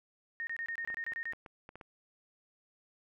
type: tone bursts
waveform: sine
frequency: 1845 Hz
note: A#6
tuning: 18 cents flat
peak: -35 dBFS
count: 10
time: 0.4-1.325 s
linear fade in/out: 0 ms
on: 70 ms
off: 25 ms
type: clicks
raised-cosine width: 0.5 ms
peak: -33 dBFS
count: 9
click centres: 0.847 / 0.902 / 0.943 / 1.121 / 1.334 / 1.462 / 1.691 / 1.756 / 1.812 s
effects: none